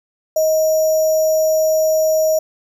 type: tone with sample-and-hold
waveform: sine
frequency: 629 Hz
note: D#5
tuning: 19 cents sharp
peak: -12 dBFS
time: 0.36-2.39 s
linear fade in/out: 5 ms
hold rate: 6300 Hz
effects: none